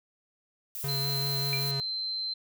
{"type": "noise", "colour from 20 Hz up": "violet", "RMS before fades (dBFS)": -37, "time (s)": [0.75, 1.71], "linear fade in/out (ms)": 0}
{"type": "tone with vibrato", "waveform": "square", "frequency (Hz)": 138.59, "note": "C#3", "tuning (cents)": 0, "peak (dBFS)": -32, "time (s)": [0.84, 1.8], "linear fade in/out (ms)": 0, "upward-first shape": "triangle", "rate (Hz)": 5.1, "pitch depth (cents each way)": 24}
{"type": "tone", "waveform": "sine", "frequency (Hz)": 4103, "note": "C8", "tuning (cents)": -35, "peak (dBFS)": -30, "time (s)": [0.88, 2.34], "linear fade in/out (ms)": 10}
{"type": "tone with exponential decay", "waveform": "sine", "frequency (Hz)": 2373, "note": "D7", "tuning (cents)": 17, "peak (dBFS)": -27, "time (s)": [1.53, 1.7], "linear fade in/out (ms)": 0, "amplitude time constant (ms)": 36}
{"effects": []}